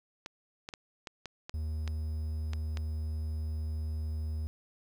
clicks, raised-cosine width 0.2 ms, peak -23 dBFS, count 9, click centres 0.261 / 0.689 / 0.738 / 1.072 / 1.257 / 1.495 / 1.877 / 2.534 / 2.772 s
triangle tone, 77.78 Hz, D#2, in tune, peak -30 dBFS, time 1.54-4.47 s, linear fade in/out 0 ms
effects 10-bit

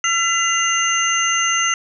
sine tone cluster, 1358 / 2011 / 2805 / 6250 Hz, F6 / B6 / F7 / G8, -49 / +31 / +7 / -6 cents, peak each -21 dBFS, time 0.04-1.74 s, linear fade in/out 2 ms, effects none

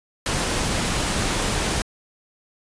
pink noise, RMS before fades -23 dBFS, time 0.26-1.82 s, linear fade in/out 2 ms, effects resampled to 22050 Hz

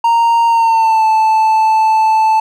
triangle tone with pitch glide, 928 to 877.9 Hz, A#5 to A5, -8 to -4 cents, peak -6 dBFS, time 0.04-2.4 s, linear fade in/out 5 ms, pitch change -96 cents, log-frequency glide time 0.47-1.05 s, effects none

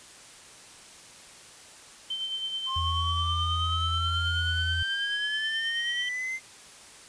sine tone with tremolo, 3100 Hz, G7, 20 cents flat, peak -28 dBFS, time 2.1-6.09 s, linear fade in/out 5 ms, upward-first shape sine, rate 9.3 Hz, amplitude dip 45%
triangle exponential sweep, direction up, 1046.5 to 2093 Hz, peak -28 dBFS, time 2.66-6.4 s, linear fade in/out 50 ms
sine tone with pitch glide, 83.5 to 84.03 Hz, E2 to E2, +23 to +34 cents, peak -28 dBFS, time 2.76-4.83 s, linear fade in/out 5 ms, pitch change +11 cents, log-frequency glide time 3.82-4.7 s
effects white hiss -49 dBFS RMS until 7.08 s + resampled to 22050 Hz

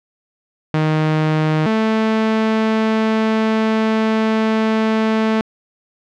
sawtooth tone pair in turn, 155.56 / 220 Hz, D#3 / A3, 0 / 0 cents, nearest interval tritone, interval 600 cents, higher second, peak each -10 dBFS, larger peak neither, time 0.74-1.66 / 1.66-5.41 s, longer second, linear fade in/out 0 ms, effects low-pass 3000 Hz 12 dB/octave

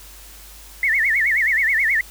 sine tone with vibrato, 1975.5 Hz, B6, in tune, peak -15 dBFS, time 0.83-2.01 s, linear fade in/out 2 ms, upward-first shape sine, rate 9.4 Hz, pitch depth 210 cents each way, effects added 50 Hz sine -43 dBFS peak until 2.1 s + white hiss -43 dBFS RMS until 2.1 s

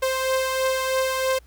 sawtooth beating tone pair, 523.3 / 526.4 Hz, C5 / C5, 0 / +10 cents, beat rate 3.1 Hz, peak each -18 / -25 dBFS, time 0.02-1.39 s, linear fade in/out 10 ms, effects added 60 Hz sine -48 dBFS peak until 1.46 s + pink hiss -60 dBFS RMS until 1.46 s

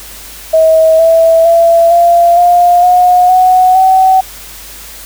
sine tone with pitch steps, 641 / 656.4 / 672.1 / 688.2 / 704.7 / 721.6 / 738.9 / 756.6 Hz, E5 / E5 / E5 / F5 / F5 / F#5 / F#5 / F#5, -49 / -8 / +33 / -26 / +15 / -44 / -3 / +38 cents, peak -3 dBFS, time 0.53-4.21 s, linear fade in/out 10 ms, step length 460 ms, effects added 50 Hz sine -36 dBFS peak until 5.05 s + white hiss -30 dBFS RMS until 5.05 s

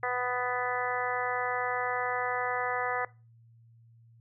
harmonic tone, 248.3 Hz, B3, 9 cents sharp, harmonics 2 / 3 / 4 / 5 / 6 / 7 / 8, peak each -35 / -34 / -37 / -36 / -40 / -36 / -37 dBFS, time 0.03-3.05 s, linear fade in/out 2 ms, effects noise-tail reverb RT60 0.3 s tail -21 dB re dry + added 115 Hz sine -55 dBFS peak until 4.2 s

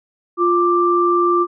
sine tone pair together, 350.2 / 1178 Hz, F4 / D6, +5 / +5 cents, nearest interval octave + major sixth, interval 2100 cents, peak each -15 dBFS, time 0.37-1.47 s, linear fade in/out 50 ms, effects none

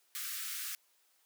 white high-pass noise, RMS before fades -40 dBFS, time 0.15-0.75 s, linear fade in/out 0 ms, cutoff 1200 Hz, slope 96 dB/octave, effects white hiss -71 dBFS RMS until 1.25 s + high-pass 400 Hz 12 dB/octave

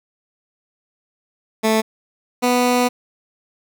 15% pulse tone pair in turn, 220 / 246.9 Hz, A3 / B3, 0 / 0 cents, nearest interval major second, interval 200 cents, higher second, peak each -8 dBFS, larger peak neither, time 1.63-1.82 / 2.42-2.89 s, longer second, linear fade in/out 20 ms, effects none

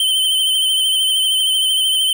square tone with vibrato, 3083 Hz, G7, 29 cents flat, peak -14 dBFS, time 0-2.13 s, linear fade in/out 2 ms, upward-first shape sine, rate 13 Hz, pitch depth 33 cents each way, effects none

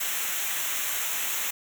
white noise with comb filter, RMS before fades -29 dBFS, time 0-1.51 s, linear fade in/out 10 ms, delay 0.21 ms, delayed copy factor -0.75, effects none

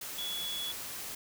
sine tone in noise, 3385 Hz, G#7, 32 cents sharp, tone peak -35 dBFS, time 0.18-0.72 s, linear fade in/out 5 ms, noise white, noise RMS -41 dBFS, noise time 0.01-1.15 s, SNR +3 dB, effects none

